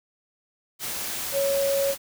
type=tone in noise; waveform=sine; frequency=554.4 Hz; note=C#5; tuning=in tune; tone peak=-21 dBFS; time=1.32-1.95 s; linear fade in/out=50 ms; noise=white; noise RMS=-31 dBFS; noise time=0.79-1.98 s; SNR=+7 dB; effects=none